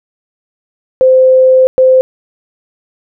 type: tone bursts at uneven times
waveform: sine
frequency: 518 Hz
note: C5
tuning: 17 cents flat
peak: -3 dBFS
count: 2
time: 1.01-1.67 / 1.78-2.01 s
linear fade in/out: 0 ms
effects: none